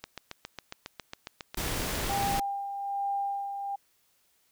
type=click train; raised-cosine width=0.2 ms; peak=-20 dBFS; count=17; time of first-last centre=0.04-2.229 s; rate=7.31 Hz
type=noise; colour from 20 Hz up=pink; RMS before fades=-32 dBFS; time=1.57-2.4 s; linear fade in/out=5 ms
type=tone with tremolo; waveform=sine; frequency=798 Hz; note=G5; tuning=31 cents sharp; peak=-27 dBFS; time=2.09-3.76 s; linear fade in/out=10 ms; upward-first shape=sine; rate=1.2 Hz; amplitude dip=50%
effects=white hiss -69 dBFS RMS until 4.51 s